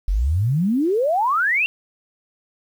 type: exponential sweep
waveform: sine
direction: up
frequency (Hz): 42.33 to 2793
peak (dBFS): -16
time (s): 0.08-1.66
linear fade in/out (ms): 0
effects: 8-bit

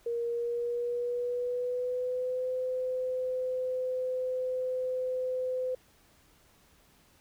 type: tone with pitch glide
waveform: sine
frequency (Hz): 470.3 to 509.9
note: A#4 to C5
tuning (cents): +15 to -45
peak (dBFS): -29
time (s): 0.06-5.75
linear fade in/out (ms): 5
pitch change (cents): +140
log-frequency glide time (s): 0.25-2.51
effects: pink hiss -63 dBFS RMS until 7.2 s

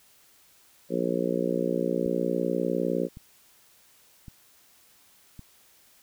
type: harmonic tone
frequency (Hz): 59.7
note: A#1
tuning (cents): +42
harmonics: 3 / 4 / 5 / 6 / 7 / 8 / 9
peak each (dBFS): -32 / -32 / -32 / -32 / -32 / -32 / -32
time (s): 0.89-3.09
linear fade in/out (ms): 50
type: click train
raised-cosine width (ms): 5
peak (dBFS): -30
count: 4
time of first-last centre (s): 2.06-5.393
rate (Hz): 0.9
effects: white hiss -59 dBFS RMS until 6.02 s

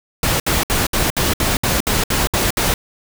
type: noise bursts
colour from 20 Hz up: pink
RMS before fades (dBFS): -17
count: 11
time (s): 0.23-2.74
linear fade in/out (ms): 2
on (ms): 170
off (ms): 64
effects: none

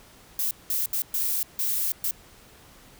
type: noise bursts at uneven times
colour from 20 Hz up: violet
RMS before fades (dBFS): -26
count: 6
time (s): 0.39-0.51 / 0.7-0.86 / 0.93-1.02 / 1.14-1.43 / 1.59-1.92 / 2.04-2.11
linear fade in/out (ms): 2
effects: pink hiss -52 dBFS RMS until 2.99 s

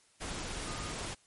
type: tone in noise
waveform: sine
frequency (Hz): 1225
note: D#6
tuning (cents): -27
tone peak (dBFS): -46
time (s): 0.66-0.93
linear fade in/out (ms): 20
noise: pink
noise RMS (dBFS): -39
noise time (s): 0.2-1.15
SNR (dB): -10
effects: white hiss -66 dBFS RMS until 1.26 s + MP3 48 kbps

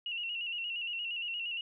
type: tone with vibrato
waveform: sine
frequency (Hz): 2800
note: F7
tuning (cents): +4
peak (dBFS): -34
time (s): 0.06-1.61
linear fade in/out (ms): 2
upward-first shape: square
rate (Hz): 8.6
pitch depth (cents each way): 51
effects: none

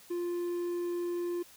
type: tone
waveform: triangle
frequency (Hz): 349.2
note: F4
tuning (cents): 0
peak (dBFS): -29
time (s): 0.1-1.43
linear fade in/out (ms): 10
effects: white hiss -56 dBFS RMS until 1.56 s

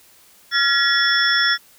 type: tone cluster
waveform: sine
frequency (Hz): 1388 / 1696 / 1916 / 3408 / 5370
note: F6 / G#6 / A#6 / G#7 / E8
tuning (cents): -11 / +36 / +47 / +44 / +31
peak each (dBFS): -21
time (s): 0.51-1.58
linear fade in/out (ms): 50
effects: white hiss -51 dBFS RMS until 1.78 s

